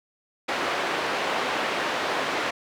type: band-pass noise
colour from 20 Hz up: pink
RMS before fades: -27 dBFS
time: 0.48-2.51 s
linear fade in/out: 10 ms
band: 440 to 2900 Hz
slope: 12 dB/octave
effects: none